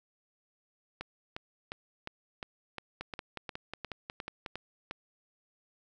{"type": "two click trains", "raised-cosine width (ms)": 0.3, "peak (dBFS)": [-22, -22], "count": [12, 9], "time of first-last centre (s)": [[1.01, 4.911], [3.01, 4.462]], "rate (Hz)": [2.82, 5.51], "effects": []}